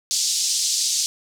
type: band-pass noise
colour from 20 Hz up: white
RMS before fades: -22 dBFS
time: 0.11-1.06 s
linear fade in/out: 0 ms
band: 4200 to 7300 Hz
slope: 24 dB/octave
effects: none